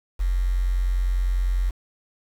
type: tone with quantisation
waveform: sine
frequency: 45 Hz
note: F#1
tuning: 47 cents flat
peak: -19 dBFS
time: 0.19-1.71 s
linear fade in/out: 20 ms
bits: 7
effects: none